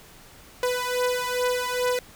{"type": "beating tone pair", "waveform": "sawtooth", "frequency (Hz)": [495.8, 498.2], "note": ["B4", "B4"], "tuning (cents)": [7, 15], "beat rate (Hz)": 2.4, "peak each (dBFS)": [-22, -23], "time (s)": [0.63, 1.99], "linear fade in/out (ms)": 2, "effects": ["pink hiss -49 dBFS RMS until 2.15 s"]}